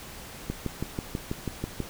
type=click train; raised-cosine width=3 ms; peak=-16 dBFS; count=9; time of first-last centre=0.5-1.803 s; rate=6.14 Hz; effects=pink hiss -43 dBFS RMS until 1.89 s